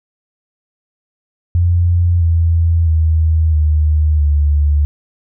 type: tone with pitch steps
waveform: sine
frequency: 87 / 83.36 / 79.87 / 76.53 / 73.33 Hz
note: F2 / E2 / D#2 / D#2 / D2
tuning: -6 / +20 / +46 / -28 / -2 cents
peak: -9 dBFS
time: 1.55-4.85 s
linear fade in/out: 0 ms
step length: 660 ms
effects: none